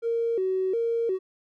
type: tone with vibrato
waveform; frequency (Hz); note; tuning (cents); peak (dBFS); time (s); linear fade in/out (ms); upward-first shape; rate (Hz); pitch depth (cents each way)
triangle; 417.4; G#4; +9; -19; 0.02-1.19; 50; square; 1.4; 180
effects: tanh soft clip ceiling -21 dBFS